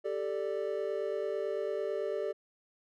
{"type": "chord", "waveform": "triangle", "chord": "G suspended second", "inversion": "none", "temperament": "just", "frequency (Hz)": [392, 441, 588], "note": ["G4", "A4", "D5"], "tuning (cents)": [0, 4, 2], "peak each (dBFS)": -34, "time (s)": [0.04, 2.33], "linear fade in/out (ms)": 20, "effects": []}